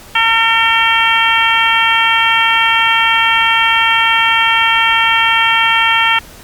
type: harmonic tone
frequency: 454 Hz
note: A#4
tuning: 46 cents flat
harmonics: 2 / 3 / 4 / 5 / 6 / 7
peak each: -16 / -16 / -16 / -16 / -16 / -16 dBFS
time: 0.15-6.19 s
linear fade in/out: 5 ms
effects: pink hiss -37 dBFS RMS until 6.43 s + Opus 48 kbps